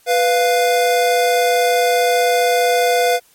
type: tone pair together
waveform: square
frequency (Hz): 493.9 / 698.5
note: B4 / F5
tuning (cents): 0 / 0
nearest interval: tritone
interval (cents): 600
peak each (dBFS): -16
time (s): 0.06-3.2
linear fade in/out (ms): 50
effects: white hiss -53 dBFS RMS until 3.34 s + MP3 64 kbps